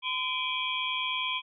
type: tone cluster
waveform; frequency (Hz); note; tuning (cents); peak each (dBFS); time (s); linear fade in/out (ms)
sine; 1018 / 2333 / 2482 / 3118 / 3319; C6 / D7 / D#7 / G7 / G#7; -48 / -12 / -5 / -10 / -2; -34 / -35 / -37 / -37 / -33; 0.02-1.42; 50
effects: none